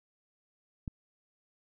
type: click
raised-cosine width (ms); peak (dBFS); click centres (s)
5; -24; 0.878
effects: none